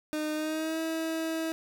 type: tone with pitch glide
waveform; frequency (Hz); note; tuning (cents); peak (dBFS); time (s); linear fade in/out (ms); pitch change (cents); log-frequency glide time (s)
30% pulse; 306.4 to 323.3; D#4 to E4; -27 to -34; -27; 0.13-1.52; 0; +93; 0.34-0.8
effects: none